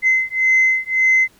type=beating tone pair; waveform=sine; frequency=2056 / 2057.8 Hz; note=C7 / C7; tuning=-31 / -29 cents; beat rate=1.8 Hz; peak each=-15 dBFS; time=0.02-1.28 s; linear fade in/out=50 ms; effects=tanh soft clip ceiling -7 dBFS + pink hiss -53 dBFS RMS until 1.39 s